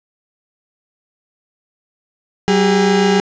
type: tone pair together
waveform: 35% pulse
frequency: 190 / 407.4 Hz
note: F#3 / G#4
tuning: +46 / -33 cents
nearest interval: octave + minor second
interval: 1321 cents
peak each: -12 dBFS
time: 2.48-3.2 s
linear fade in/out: 0 ms
effects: resampled to 16000 Hz + 8-bit